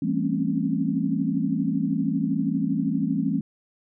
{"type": "tone cluster", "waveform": "sine", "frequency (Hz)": [167.2, 199.6, 224.8, 264, 276.6], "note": ["E3", "G3", "A3", "C4", "C#4"], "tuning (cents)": [25, 32, 37, 16, -4], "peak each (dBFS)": -28, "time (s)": [0.02, 3.41], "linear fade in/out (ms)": 5, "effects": []}